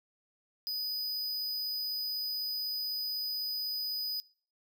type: tone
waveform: square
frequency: 4978 Hz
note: D#8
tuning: in tune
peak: -33 dBFS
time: 0.67-4.2 s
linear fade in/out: 0 ms
effects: noise-tail reverb RT60 0.5 s tail -24 dB re dry